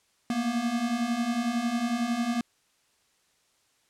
square beating tone pair, 229.3 / 240.3 Hz, A#3 / B3, -28 / -47 cents, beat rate 11 Hz, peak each -32 / -28 dBFS, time 0.3-2.41 s, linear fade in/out 2 ms, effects white hiss -68 dBFS RMS until 3.89 s + low-pass 9000 Hz 12 dB/octave

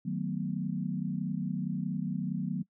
sine chord, B dominant seventh, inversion first, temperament just, 154.34 / 185.21 / 222.2 / 246.9 Hz, D#3 / F#3 / A3 / B3, -14 / +2 / +17 / 0 cents, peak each -36 / -33 / -38 / -38 dBFS, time 0.05-2.63 s, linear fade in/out 10 ms, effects noise-tail reverb RT60 0.1 s tail -23 dB re dry

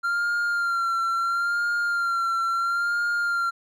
triangle tone with vibrato, 1384 Hz, F6, 16 cents flat, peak -20 dBFS, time 0.03-3.51 s, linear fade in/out 20 ms, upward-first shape sine, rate 0.74 Hz, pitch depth 36 cents each way, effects none

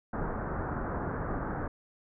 pink low-pass noise, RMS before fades -34 dBFS, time 0.13-1.68 s, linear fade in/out 5 ms, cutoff 1600 Hz, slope 48 dB/octave, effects none

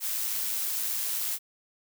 blue noise with amplitude modulation, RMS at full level -29 dBFS, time 0-1.39 s, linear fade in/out 50 ms, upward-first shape sine, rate 108 Hz, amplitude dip 30%, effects none

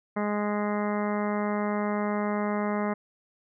harmonic tone, 207.7 Hz, G#3, in tune, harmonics 1 / 2 / 3 / 4 / 5 / 6 / 7 / 8 / 9 / 10, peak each -28 / -33 / -33 / -36 / -37 / -38 / -44 / -46 / -43 / -43 dBFS, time 0.16-2.94 s, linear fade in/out 10 ms, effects none

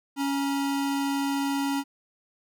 square tone pair together, 278.4 / 951 Hz, C#4 / A#5, +8 / +34 cents, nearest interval octave + major sixth, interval 2126 cents, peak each -26 / -35 dBFS, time 0.16-1.84 s, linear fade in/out 50 ms, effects none

